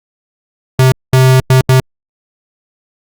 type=tone bursts at uneven times; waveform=square; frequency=130.1 Hz; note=C3; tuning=9 cents flat; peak=-5 dBFS; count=4; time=0.79-0.92 / 1.13-1.4 / 1.5-1.61 / 1.69-1.8 s; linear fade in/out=2 ms; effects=Opus 48 kbps